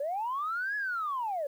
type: linear two-way sweep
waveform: sine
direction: up then down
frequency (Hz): 541 to 1710 to 541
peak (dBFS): -29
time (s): 0-1.47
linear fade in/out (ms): 5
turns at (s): 0.76
effects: tanh soft clip ceiling -25 dBFS + 10-bit